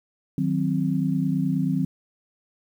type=chord; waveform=sine; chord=C diminished; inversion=first; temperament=equal; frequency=155.56 / 185 / 261.6 Hz; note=Eb3 / Gb3 / C4; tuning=0 / 0 / 0 cents; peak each=-25 dBFS; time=0.38-1.85 s; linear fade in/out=2 ms; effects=9-bit